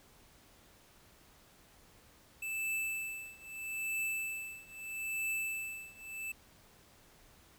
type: tone with tremolo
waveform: square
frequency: 2637 Hz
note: E7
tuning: in tune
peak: -33 dBFS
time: 2.42-6.32 s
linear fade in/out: 5 ms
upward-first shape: triangle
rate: 0.78 Hz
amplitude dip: 95%
effects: pink hiss -62 dBFS RMS until 7.58 s